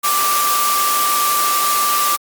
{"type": "tone in noise", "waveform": "sine", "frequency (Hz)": 1174.7, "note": "D6", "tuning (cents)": 0, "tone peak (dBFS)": -16, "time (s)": [0.03, 2.17], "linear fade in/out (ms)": 20, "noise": "white", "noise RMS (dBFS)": -19, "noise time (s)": [0.03, 2.17], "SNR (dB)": 0, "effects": ["high-pass 300 Hz 12 dB/octave", "Opus 48 kbps"]}